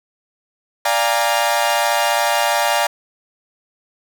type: chord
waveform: sawtooth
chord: Bb dominant seventh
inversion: first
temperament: equal with one note detuned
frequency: 587.3 / 698.5 / 817.3 / 932.3 Hz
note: D5 / F5 / Ab5 / Bb5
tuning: 0 / 0 / -28 / 0 cents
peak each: -17 dBFS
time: 0.85-2.87 s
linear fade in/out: 5 ms
effects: none